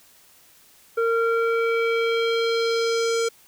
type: tone with low-pass filter sweep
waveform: square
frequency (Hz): 459.3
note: A#4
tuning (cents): -26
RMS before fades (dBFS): -22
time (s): 0.97-3.29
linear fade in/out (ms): 10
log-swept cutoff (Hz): 1200 to 7300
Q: 2.2
effects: white hiss -54 dBFS RMS until 3.47 s